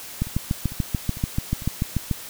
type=two click trains; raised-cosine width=5 ms; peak=-9 / -23 dBFS; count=14 / 4; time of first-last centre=0.22-2.112 / 0.27-1.621 s; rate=6.87 / 2.22 Hz; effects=white hiss -38 dBFS RMS until 2.29 s